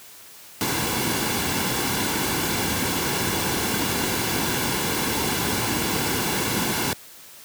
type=noise with comb filter; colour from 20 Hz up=pink; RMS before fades=-24 dBFS; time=0.61-6.93 s; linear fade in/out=0 ms; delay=1.6 ms; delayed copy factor=-0.5; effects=white hiss -45 dBFS RMS until 7.44 s + high-pass 80 Hz 12 dB/octave